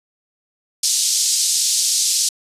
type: band-pass noise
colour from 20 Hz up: pink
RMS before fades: -18 dBFS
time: 0.83-2.29 s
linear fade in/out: 5 ms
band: 4600 to 9200 Hz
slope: 24 dB/octave
effects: resampled to 32000 Hz